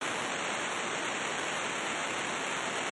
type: noise with sample-and-hold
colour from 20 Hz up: blue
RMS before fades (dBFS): -33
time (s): 0.01-2.9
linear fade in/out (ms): 5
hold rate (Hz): 4900
effects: high-pass 200 Hz 12 dB/octave + MP3 48 kbps